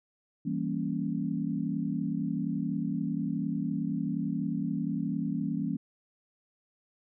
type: chord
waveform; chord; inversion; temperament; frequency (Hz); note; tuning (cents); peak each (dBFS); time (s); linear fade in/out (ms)
sine; E diminished seventh; none; equal; 164.81 / 196 / 233.1 / 277.2; E3 / G3 / Bb3 / Db4; 0 / 0 / 0 / 0; -34; 0.45-5.77; 10
effects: none

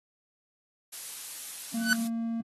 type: noise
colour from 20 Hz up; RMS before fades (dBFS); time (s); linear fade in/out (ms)
blue; -38; 0.92-2.08; 10
type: tone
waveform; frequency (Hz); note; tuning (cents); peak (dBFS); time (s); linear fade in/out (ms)
triangle; 229.2; A#3; -29; -27; 1.74-2.41; 5
type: tone with exponential growth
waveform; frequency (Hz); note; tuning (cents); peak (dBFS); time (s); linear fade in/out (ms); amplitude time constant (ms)
45% pulse; 1500; F#6; +23; -18; 1.76-1.93; 1; 35
effects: AAC 32 kbps

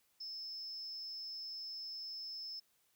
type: tone with amplitude modulation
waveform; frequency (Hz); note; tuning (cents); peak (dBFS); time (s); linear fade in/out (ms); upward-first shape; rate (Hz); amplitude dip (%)
sine; 5230; E8; -15; -39; 0.2-2.6; 10; sine; 232; 55
effects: tanh soft clip ceiling -38 dBFS + white hiss -75 dBFS RMS until 2.95 s

